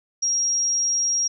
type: tone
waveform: sine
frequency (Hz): 5630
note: F8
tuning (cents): +13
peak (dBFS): -19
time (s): 0.22-1.28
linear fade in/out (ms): 10
effects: none